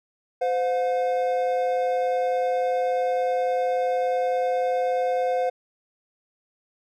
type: tone pair together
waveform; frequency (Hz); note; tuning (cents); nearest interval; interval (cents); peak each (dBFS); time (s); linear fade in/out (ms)
triangle; 513.5 / 717; C5 / F5; -33 / +45; tritone; 578; -21 / -23; 0.41-5.5; 10
effects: none